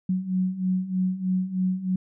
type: beating tone pair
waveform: sine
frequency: 183.3 / 186.5 Hz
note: F#3 / F#3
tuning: -16 / +14 cents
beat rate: 3.2 Hz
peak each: -28 / -24 dBFS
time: 0.09-1.96 s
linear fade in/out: 5 ms
effects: none